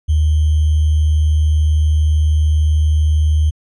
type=tone with sample-and-hold; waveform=sine; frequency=76.5 Hz; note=D#2; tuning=29 cents flat; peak=-10 dBFS; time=0.08-3.51 s; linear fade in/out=20 ms; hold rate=3150 Hz; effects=resampled to 22050 Hz